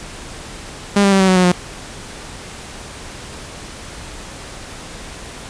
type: tone with pitch steps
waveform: sawtooth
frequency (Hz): 201.7 / 197.66 / 193.71 / 189.83 / 186.03 / 182.31 / 178.66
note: G3 / G3 / G3 / F#3 / F#3 / F#3 / F3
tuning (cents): +50 / +15 / -20 / +45 / +10 / -25 / +40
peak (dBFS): -6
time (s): 0.96-1.52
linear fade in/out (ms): 5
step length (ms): 80
effects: pink hiss -33 dBFS RMS until 5.49 s + resampled to 22050 Hz